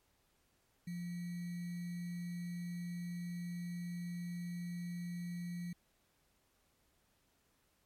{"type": "tone with sample-and-hold", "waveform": "sine", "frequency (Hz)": 174.61, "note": "F3", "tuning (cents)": 0, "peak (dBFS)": -39, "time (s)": [0.87, 5.73], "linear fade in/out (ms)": 5, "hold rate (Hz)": 2100, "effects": ["pink hiss -75 dBFS RMS until 7.85 s", "MP3 64 kbps"]}